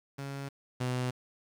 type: tone pair in turn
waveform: sawtooth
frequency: 138.59 / 125.82 Hz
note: C#3 / B2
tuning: 0 / +33 cents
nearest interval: major second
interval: 167 cents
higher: first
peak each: -33 / -26 dBFS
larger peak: second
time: 0.18-0.49 / 0.8-1.11 s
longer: neither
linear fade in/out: 10 ms
effects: low-pass 10000 Hz 12 dB/octave + 9-bit